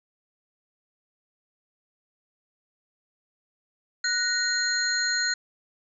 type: tone cluster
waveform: sine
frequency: 1476 / 1871 / 4187 / 6730 Hz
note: F#6 / A#6 / C8 / G#8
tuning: -5 / +6 / 0 / +22 cents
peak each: -27 / -30 / -27 / -32 dBFS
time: 4.04-5.34 s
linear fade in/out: 5 ms
effects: none